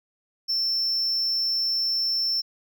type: tone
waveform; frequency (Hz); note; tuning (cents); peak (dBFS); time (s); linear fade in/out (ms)
triangle; 5370; E8; +31; -21; 0.48-2.42; 20
effects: none